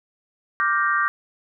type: chord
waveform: sine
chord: G minor seventh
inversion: second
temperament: equal with one note detuned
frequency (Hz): 1174.7 / 1411.5 / 1568 / 1864.7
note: D6 / F6 / G6 / Bb6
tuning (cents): 0 / +18 / 0 / 0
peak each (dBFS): -21 / -27 / -23 / -26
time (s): 0.6-1.08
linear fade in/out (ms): 0
effects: none